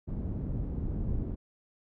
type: low-pass noise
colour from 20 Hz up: pink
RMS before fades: -33 dBFS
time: 0.07-1.36 s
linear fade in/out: 20 ms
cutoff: 230 Hz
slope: 12 dB/octave
effects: none